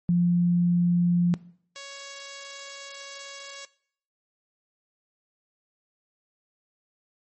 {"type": "tone pair in turn", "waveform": ["sine", "5% pulse"], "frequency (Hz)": [174.61, 556.1], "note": ["F3", "C#5"], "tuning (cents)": [0, 5], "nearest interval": "octave + minor sixth", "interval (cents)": 2005, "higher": "second", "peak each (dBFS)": [-18, -27], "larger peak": "first", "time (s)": [[0.09, 1.34], [1.76, 3.65]], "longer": "second", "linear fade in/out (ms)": 0, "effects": ["noise-tail reverb RT60 0.6 s tail -20 dB re dry", "MP3 32 kbps"]}